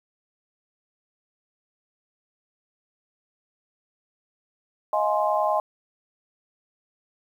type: chord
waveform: sine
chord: F minor seventh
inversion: third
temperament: just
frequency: 628.6 / 698.5 / 838.1 / 1047.7 Hz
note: Eb5 / F5 / Ab5 / C6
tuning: +18 / 0 / +16 / +2 cents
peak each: -24 / -29 / -25 / -26 dBFS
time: 4.93-5.6 s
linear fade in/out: 2 ms
effects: 9-bit